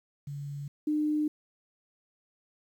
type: tone pair in turn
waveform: sine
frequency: 142.6 / 302.2 Hz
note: C#3 / D4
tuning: +49 / +50 cents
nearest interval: octave + minor second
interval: 1301 cents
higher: second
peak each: -35 / -25 dBFS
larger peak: second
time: 0.27-0.68 / 0.87-1.28 s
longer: neither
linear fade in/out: 5 ms
effects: 10-bit